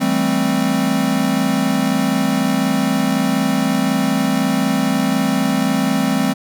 square chord, A minor seventh, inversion second, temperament equal with one note detuned, 165.39 / 196 / 220 / 261.6 Hz, E3 / G3 / A3 / C4, +6 / 0 / 0 / 0 cents, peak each -25 / -21 / -22 / -19 dBFS, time 0-6.34 s, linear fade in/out 20 ms, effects none

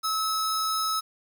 sawtooth tone pair together, 1294 / 2588 Hz, E6 / E7, -32 / -32 cents, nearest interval octave, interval 1200 cents, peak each -21 / -28 dBFS, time 0.03-1.01 s, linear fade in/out 20 ms, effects 9-bit

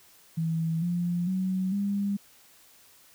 sine tone with pitch steps, 163 / 174.7 / 187.24 / 200.7 Hz, E3 / F3 / F#3 / G3, -19 / +1 / +21 / +41 cents, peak -25 dBFS, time 0.37-2.17 s, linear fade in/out 10 ms, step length 450 ms, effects white hiss -57 dBFS RMS until 3.14 s

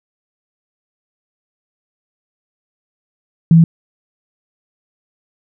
sine tone, 164.81 Hz, E3, in tune, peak -4 dBFS, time 3.51-3.64 s, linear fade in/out 2 ms, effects none

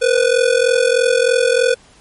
square ring-modulated tone, 493.9 Hz, B4, in tune, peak -9 dBFS, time 0.01-1.75 s, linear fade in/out 20 ms, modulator 21.6 Hz, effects pink hiss -48 dBFS RMS until 2 s + MP3 48 kbps

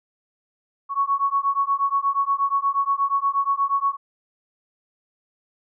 sine beating tone pair, 1107 / 1115.4 Hz, C#6 / C#6, -3 / +10 cents, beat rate 8.4 Hz, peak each -22 dBFS, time 0.89-3.97 s, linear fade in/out 50 ms, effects none

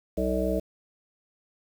harmonic tone, 63.6 Hz, C2, 48 cents flat, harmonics 1 / 3 / 5 / 7 / 9 / 10, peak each -31 / -31 / -31 / -31 / -31 / -31 dBFS, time 0.17-0.6 s, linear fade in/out 10 ms, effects 8-bit

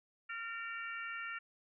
harmonic tone with a mistuned harmonic, 461.6 Hz, A#4, 17 cents flat, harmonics 3 / 4 / 5 / 6, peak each -43 / -45 / -47 / -49 dBFS, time 0.29-1.39 s, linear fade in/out 10 ms, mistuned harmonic 4, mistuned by -29 cents, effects none

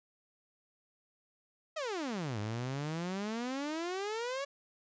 sawtooth exponential two-way sweep, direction down then up, 659.3 to 101.8 to 570 Hz, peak -31 dBFS, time 1.76-4.45 s, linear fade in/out 10 ms, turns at 2.39 s, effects resampled to 16000 Hz + 11-bit

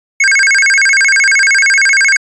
square tone with vibrato, 1864.7 Hz, A#6, in tune, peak -7 dBFS, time 0.2-2.17 s, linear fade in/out 5 ms, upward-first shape square, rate 13 Hz, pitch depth 280 cents each way, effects resampled to 22050 Hz

